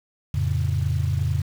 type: chord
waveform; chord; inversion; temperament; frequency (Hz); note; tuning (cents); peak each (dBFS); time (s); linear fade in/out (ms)
sine; F augmented; none; equal; 87.31 / 110 / 138.59; F2 / A2 / C#3; 0 / 0 / 0; -23 / -25 / -24; 0.34-1.42; 5
effects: tanh soft clip ceiling -12 dBFS + 7-bit